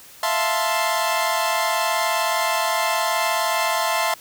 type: chord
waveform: sawtooth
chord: F major seventh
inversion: third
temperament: equal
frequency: 659.3 / 698.5 / 880 / 1046.5 Hz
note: E5 / F5 / A5 / C6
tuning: 0 / 0 / 0 / 0 cents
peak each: -21 / -24 / -21 / -20 dBFS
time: 0.23-4.14 s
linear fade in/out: 2 ms
effects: white hiss -45 dBFS RMS until 4.2 s